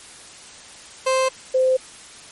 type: tone pair in turn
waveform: 30% pulse / sine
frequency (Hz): 523.3 / 517.6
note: C5 / C5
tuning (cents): 0 / -19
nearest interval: unison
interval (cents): 19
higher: first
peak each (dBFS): -14 / -14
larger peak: neither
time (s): 1.06-1.29 / 1.54-1.77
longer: neither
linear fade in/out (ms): 10
effects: white hiss -42 dBFS RMS until 2.31 s + MP3 48 kbps